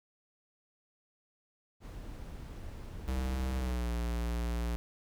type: noise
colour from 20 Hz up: brown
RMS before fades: -44 dBFS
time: 1.8-3.76 s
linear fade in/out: 50 ms
type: tone with pitch glide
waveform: square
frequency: 64.7 to 58.65 Hz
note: C2 to A#1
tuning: -19 to +11 cents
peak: -32 dBFS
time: 3.08-4.76 s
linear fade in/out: 0 ms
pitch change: -170 cents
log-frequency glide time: 3.57-3.9 s
effects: none